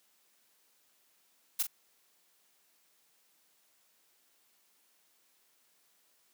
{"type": "noise with echo", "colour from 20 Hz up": "blue", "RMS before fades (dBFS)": -29, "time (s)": [1.59, 1.63], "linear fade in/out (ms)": 10, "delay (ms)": 40, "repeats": 1, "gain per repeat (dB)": -9, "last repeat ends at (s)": 1.67, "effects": ["white hiss -70 dBFS RMS until 6.33 s", "high-pass 200 Hz 12 dB/octave"]}